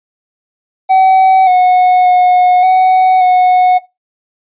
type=tone with pitch steps; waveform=triangle; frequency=759 / 731 / 726 / 746 / 732 Hz; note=F#5 / F#5 / F#5 / F#5 / F#5; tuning=+44 / -21 / -33 / +14 / -19 cents; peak=-3 dBFS; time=0.89-3.79 s; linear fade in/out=20 ms; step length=580 ms; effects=noise-tail reverb RT60 0.2 s tail -17 dB re dry + resampled to 8000 Hz